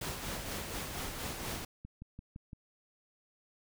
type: noise with tremolo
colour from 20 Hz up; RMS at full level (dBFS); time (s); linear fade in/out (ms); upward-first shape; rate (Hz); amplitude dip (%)
pink; -38; 0.01-1.65; 5; sine; 4.2; 40
type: click train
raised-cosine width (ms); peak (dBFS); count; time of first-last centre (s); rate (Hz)
5; -33; 5; 1.85-2.531; 5.87
effects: none